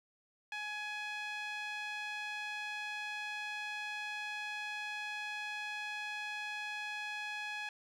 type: tone with band-pass filter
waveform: sawtooth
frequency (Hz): 840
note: G#5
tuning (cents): +19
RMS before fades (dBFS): -41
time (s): 0.52-7.69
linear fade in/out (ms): 2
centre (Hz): 2300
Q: 1.9
effects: none